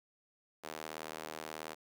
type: tone with high-pass filter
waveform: sawtooth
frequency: 78.5 Hz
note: D#2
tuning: 16 cents sharp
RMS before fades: -45 dBFS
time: 0.63-1.75 s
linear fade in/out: 20 ms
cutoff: 500 Hz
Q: 0.8
effects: none